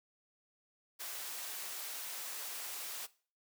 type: high-pass noise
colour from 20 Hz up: white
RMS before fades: -43 dBFS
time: 0.99-3.07 s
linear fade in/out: 20 ms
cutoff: 500 Hz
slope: 12 dB/octave
effects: noise-tail reverb RT60 0.4 s tail -19 dB re dry